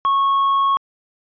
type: tone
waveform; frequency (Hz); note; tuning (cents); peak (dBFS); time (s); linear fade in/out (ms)
triangle; 1100; C#6; -14; -12; 0.05-0.77; 0
effects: resampled to 11025 Hz